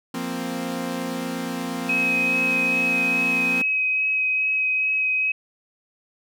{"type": "chord", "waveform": "sawtooth", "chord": "F suspended fourth", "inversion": "none", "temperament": "equal", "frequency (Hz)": [174.61, 233.1, 261.6], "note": ["F3", "Bb3", "C4"], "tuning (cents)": [0, 0, 0], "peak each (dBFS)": [-29, -27, -25], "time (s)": [0.14, 3.62], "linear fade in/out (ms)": 5}
{"type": "tone with vibrato", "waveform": "sine", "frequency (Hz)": 2538, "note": "D#7", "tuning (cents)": 34, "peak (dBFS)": -19, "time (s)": [1.89, 5.32], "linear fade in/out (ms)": 5, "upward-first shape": "sine", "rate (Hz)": 2.4, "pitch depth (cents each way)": 11}
{"effects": []}